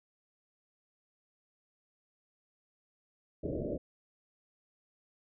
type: low-pass noise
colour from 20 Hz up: white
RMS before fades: -36 dBFS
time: 3.43-3.78 s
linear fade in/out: 10 ms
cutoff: 610 Hz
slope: 96 dB/octave
effects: none